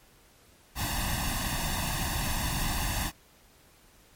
pink noise with comb filter, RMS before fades -30 dBFS, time 0.75-3.12 s, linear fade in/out 50 ms, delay 1.1 ms, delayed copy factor +0.95, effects pink hiss -59 dBFS RMS until 4.15 s + MP3 64 kbps

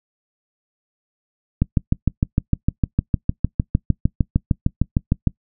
click train, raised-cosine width 5 ms, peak -3 dBFS, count 25, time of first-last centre 1.62-5.273 s, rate 6.57 Hz, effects noise-tail reverb RT60 0.1 s tail -23 dB re dry

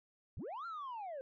sine linear two-way sweep, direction up then down, 50.7 to 1398 to 509 Hz, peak -39 dBFS, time 0.37-1.21 s, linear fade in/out 0 ms, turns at 0.66 s, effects tanh soft clip ceiling -40 dBFS

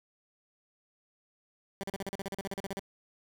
15% pulse tone bursts, 196 Hz, G3, in tune, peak -28 dBFS, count 16, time 1.81-2.795 s, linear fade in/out 0 ms, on 25 ms, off 39 ms, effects none

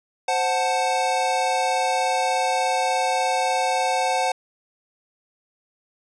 square chord, F# diminished, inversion second, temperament equal, 523.3 / 740 / 880 Hz, C5 / F#5 / A5, 0 / 0 / 0 cents, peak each -27 / -23 / -26 dBFS, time 0.28-4.32 s, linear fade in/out 5 ms, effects resampled to 22050 Hz + 9-bit

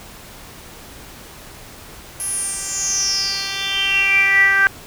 10% pulse tone with band-pass filter sweep, 392 Hz, G4, in tune, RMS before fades -18 dBFS, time 2.2-4.67 s, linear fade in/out 0 ms, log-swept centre 11000 to 1600 Hz, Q 9.8, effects pink hiss -39 dBFS RMS until 4.86 s

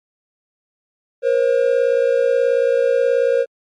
triangle tone pair together, 477.5 / 536 Hz, A#4 / C5, +42 / +42 cents, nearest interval major second, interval 200 cents, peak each -14 dBFS, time 1.22-3.46 s, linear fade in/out 50 ms, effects MP3 48 kbps

